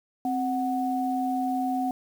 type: tone pair together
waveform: sine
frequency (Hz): 261.6 / 739.9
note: C4 / F#5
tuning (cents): 0 / 0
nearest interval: octave + tritone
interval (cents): 1800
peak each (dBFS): -27 / -27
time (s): 0.25-1.91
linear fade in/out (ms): 2
effects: 8-bit